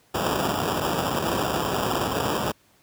white noise with sample-and-hold, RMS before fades -25 dBFS, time 0.14-2.52 s, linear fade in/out 10 ms, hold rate 2100 Hz, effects pink hiss -60 dBFS RMS until 2.82 s + high-pass 80 Hz 12 dB/octave

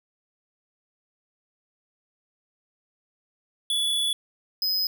square tone pair in turn, 3427 / 5043 Hz, A7 / D#8, -46 / +22 cents, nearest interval perfect fifth, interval 668 cents, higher second, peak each -23 dBFS, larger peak neither, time 3.7-4.13 / 4.62-4.87 s, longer first, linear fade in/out 2 ms, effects 10-bit

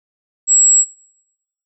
sine tone, 7700 Hz, B8, 45 cents flat, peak -7 dBFS, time 0.47-0.85 s, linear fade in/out 50 ms, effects noise-tail reverb RT60 0.9 s tail -25 dB re dry + tanh soft clip ceiling -3 dBFS

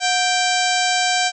harmonic tone with a mistuned harmonic, 784 Hz, G5, in tune, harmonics 1 / 2 / 3 / 4 / 5 / 6 / 7 / 8 / 9 / 10, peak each -20 / -23 / -25 / -26 / -27 / -28 / -28 / -29 / -30 / -30 dBFS, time 0-1.32 s, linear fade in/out 50 ms, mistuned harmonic 1, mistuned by -130 cents, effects none

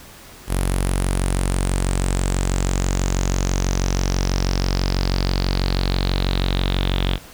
sawtooth tone with low-pass filter sweep, 46.14 Hz, F#1, 4 cents flat, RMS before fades -20 dBFS, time 0.47-7.19 s, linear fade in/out 50 ms, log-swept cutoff 11000 to 3400 Hz, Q 6.2, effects pink hiss -42 dBFS RMS until 7.33 s

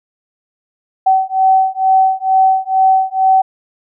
sine beating tone pair, 761 / 763.2 Hz, F#5 / G5, +48 / -47 cents, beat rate 2.2 Hz, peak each -12 dBFS, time 1.06-3.42 s, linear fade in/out 10 ms, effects none

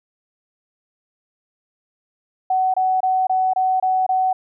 sine tone bursts, 750 Hz, F#5, 23 cents sharp, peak -15 dBFS, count 7, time 2.5-4.33 s, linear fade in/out 5 ms, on 240 ms, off 25 ms, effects none

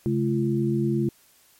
sine tone cluster, 135.6 / 214 / 342.8 Hz, C#3 / A3 / F4, -38 / -48 / -32 cents, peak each -25 dBFS, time 0.06-1.09 s, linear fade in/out 0 ms, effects white hiss -58 dBFS RMS until 1.59 s + MP3 64 kbps

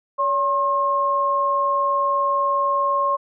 sine tone pair together, 567 / 1072 Hz, C#5 / C6, +39 / +42 cents, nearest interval major seventh, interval 1103 cents, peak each -24 / -18 dBFS, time 0.18-3.17 s, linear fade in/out 20 ms, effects none

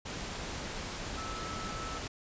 sine tone in noise, 1309 Hz, E6, 13 cents flat, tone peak -41 dBFS, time 1.17-1.99 s, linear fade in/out 10 ms, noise pink, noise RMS -39 dBFS, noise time 0.05-2.08 s, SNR -5 dB, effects resampled to 16000 Hz

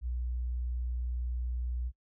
sine tone, 60.9 Hz, B1, 24 cents flat, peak -31 dBFS, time 0.01-1.92 s, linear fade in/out 50 ms, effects noise-tail reverb RT60 0.1 s tail -23 dB re dry

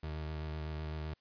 30% pulse tone with vibrato, 77.3 Hz, D#2, 11 cents flat, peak -35 dBFS, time 0.03-1.14 s, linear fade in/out 5 ms, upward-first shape square, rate 7.9 Hz, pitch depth 18 cents each way, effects white hiss -75 dBFS RMS until 1.2 s + resampled to 11025 Hz

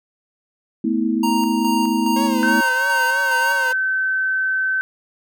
sine chord, A suspended second, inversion none, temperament equal with one note detuned, 220 / 246.9 / 322.8 Hz, A3 / B3 / E4, 0 / 0 / -36 cents, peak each -21 dBFS, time 0.84-2.61 s, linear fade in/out 5 ms
square tone with tremolo, 932.3 Hz, A#5, in tune, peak -20 dBFS, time 1.23-3.72 s, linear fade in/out 5 ms, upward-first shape square, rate 2.4 Hz, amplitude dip 40%
sawtooth tone with vibrato, 533 Hz, C5, 32 cents sharp, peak -23 dBFS, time 2.16-3.73 s, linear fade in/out 5 ms, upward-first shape triangle, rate 3.1 Hz, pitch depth 100 cents each way
sine tone, 1535 Hz, G6, 37 cents flat, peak -17 dBFS, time 2.43-4.81 s, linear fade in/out 0 ms
effects none

